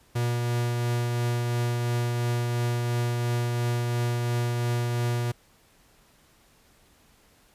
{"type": "tone with tremolo", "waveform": "45% pulse", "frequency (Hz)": 120, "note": "B2", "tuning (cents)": -49, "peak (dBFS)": -23, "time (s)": [0.15, 5.32], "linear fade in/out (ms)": 10, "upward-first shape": "triangle", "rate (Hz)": 2.9, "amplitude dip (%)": 25, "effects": ["pink hiss -60 dBFS RMS until 7.54 s", "resampled to 32000 Hz"]}